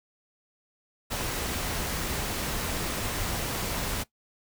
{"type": "noise", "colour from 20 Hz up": "pink", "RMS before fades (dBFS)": -31, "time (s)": [1.1, 4.04], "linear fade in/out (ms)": 20, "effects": ["noise-tail reverb RT60 0.1 s tail -17 dB re dry"]}